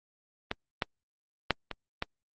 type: clicks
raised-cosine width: 0.3 ms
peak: -14 / -11 / -7 / -19 / -13 dBFS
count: 5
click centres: 0.514 / 0.822 / 1.507 / 1.713 / 2.024 s
effects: Opus 32 kbps